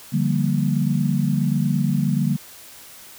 sine chord, G minor seventh, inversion second, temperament equal, 146.83 / 174.61 / 196 / 233.1 Hz, D3 / F3 / G3 / Bb3, 0 / 0 / 0 / 0 cents, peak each -21 / -25 / -23 / -24 dBFS, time 0.12-2.37 s, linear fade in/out 20 ms, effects white hiss -43 dBFS RMS until 3.18 s

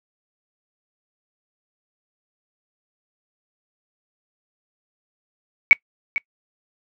sine tone with echo, 2251 Hz, C#7, 26 cents sharp, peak -5 dBFS, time 5.71-5.73 s, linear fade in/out 0 ms, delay 450 ms, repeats 1, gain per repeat -14 dB, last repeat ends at 6.18 s, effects noise-tail reverb RT60 0.1 s tail -25 dB re dry

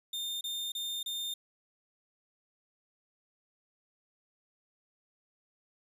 40% pulse tone bursts, 3624 Hz, A#7, 50 cents flat, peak -33 dBFS, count 4, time 0.13-1.34 s, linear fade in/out 5 ms, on 280 ms, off 30 ms, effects none

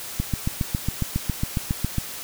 click train, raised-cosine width 5 ms, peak -10 dBFS, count 14, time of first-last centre 0.2-1.983 s, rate 7.29 Hz, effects white hiss -35 dBFS RMS until 2.23 s

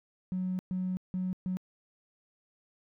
triangle tone bursts at uneven times, 184.4 Hz, F#3, 6 cents flat, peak -26 dBFS, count 4, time 0.32-0.59 / 0.71-0.97 / 1.14-1.33 / 1.46-1.57 s, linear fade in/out 0 ms, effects tanh soft clip ceiling -27 dBFS

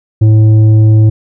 sine tone with tanh clipping, 108.7 Hz, A2, 21 cents flat, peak -4 dBFS, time 0.21-1.1 s, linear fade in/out 10 ms, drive 7 dB, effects none

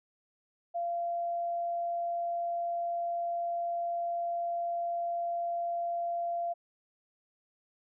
sine tone, 688 Hz, F5, 26 cents flat, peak -30 dBFS, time 0.74-6.54 s, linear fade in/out 20 ms, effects none

